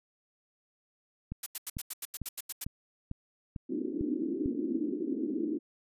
click train, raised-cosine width 5 ms, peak -24 dBFS, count 8, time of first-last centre 1.32-4.459 s, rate 2.23 Hz
blue noise bursts, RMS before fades -35 dBFS, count 11, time 1.43-2.643 s, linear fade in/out 5 ms, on 33 ms, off 85 ms
pink band-pass noise, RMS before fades -33 dBFS, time 3.69-5.59 s, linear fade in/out 20 ms, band 250 to 350 Hz, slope 48 dB/octave
effects resampled to 32000 Hz

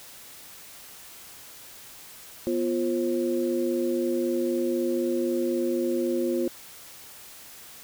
sine tone cluster, 244.6 / 348.5 / 533 Hz, B3 / F4 / C5, -16 / -4 / +32 cents, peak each -29 / -25 / -31 dBFS, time 2.47-6.48 s, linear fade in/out 0 ms, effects white hiss -46 dBFS RMS until 7.83 s

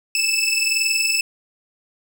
20% pulse tone pair together, 2616 / 2637 Hz, E7 / E7, -14 / 0 cents, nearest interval unison, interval 14 cents, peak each -16 dBFS, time 0.15-1.21 s, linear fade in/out 2 ms, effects none

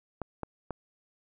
clicks, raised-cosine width 1 ms, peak -20 dBFS, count 3, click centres 0.217 / 0.433 / 0.707 s, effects none

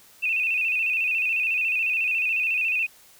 sine tone with vibrato, 2585 Hz, E7, 34 cents flat, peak -21 dBFS, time 0.22-2.87 s, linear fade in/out 20 ms, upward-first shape square, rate 14 Hz, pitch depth 64 cents each way, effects white hiss -53 dBFS RMS until 3.19 s

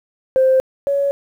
sine tone pair in turn, 523.3 / 560.8 Hz, C5 / C#5, 0 / +20 cents, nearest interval minor second, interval 120 cents, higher second, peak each -9 / -14 dBFS, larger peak first, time 0.36-0.6 / 0.87-1.11 s, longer neither, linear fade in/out 0 ms, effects tanh soft clip ceiling -6 dBFS + 8-bit

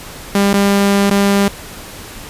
sawtooth tone with dropouts, 199.8 Hz, G3, 33 cents sharp, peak -6 dBFS, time 0.35-1.48 s, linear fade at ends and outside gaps 2 ms, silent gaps 0.531-0.54 / 1.099-1.109 s, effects pink hiss -32 dBFS RMS until 2.29 s + resampled to 32000 Hz

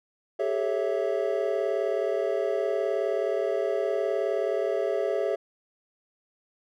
triangle chord, A dominant seventh, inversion third, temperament equal with one note detuned, 392 / 431.2 / 554.4 / 659.3 Hz, G4 / A4 / C#5 / E5, 0 / -35 / 0 / 0 cents, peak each -28 dBFS, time 0.39-5.36 s, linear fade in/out 10 ms, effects none

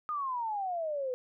sine exponential sweep, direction down, 1247 to 493.9 Hz, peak -31 dBFS, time 0.09-1.14 s, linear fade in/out 0 ms, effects none

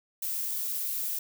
violet noise, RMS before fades -32 dBFS, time 0.22-1.19 s, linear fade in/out 5 ms, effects none

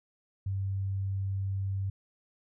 sine tone, 97.2 Hz, G2, 14 cents flat, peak -29 dBFS, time 0.46-1.9 s, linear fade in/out 5 ms, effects none

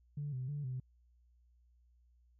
sine tone with vibrato, 136.6 Hz, C#3, 25 cents flat, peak -36 dBFS, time 0.17-0.8 s, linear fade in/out 5 ms, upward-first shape square, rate 3.2 Hz, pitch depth 110 cents each way, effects tanh soft clip ceiling -32 dBFS + added 60 Hz sine -65 dBFS peak until 2.39 s

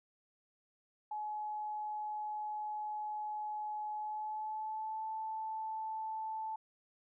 sine tone with pitch glide, 848 to 877.4 Hz, G#5 to A5, +36 to -5 cents, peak -37 dBFS, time 1.11-6.56 s, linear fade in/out 5 ms, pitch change +59 cents, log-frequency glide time 3.92-5.08 s, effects none

